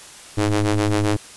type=ring-modulated tone; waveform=sawtooth; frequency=105.4 Hz; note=G#2; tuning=26 cents sharp; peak=-10 dBFS; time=0.37-1.17 s; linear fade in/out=10 ms; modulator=207 Hz; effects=white hiss -41 dBFS RMS until 1.36 s + resampled to 24000 Hz